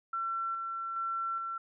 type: tone with tremolo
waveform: sine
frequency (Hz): 1350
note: E6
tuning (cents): +41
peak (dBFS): -31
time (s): 0.13-1.58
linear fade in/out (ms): 5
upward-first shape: square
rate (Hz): 1.2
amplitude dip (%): 30
effects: none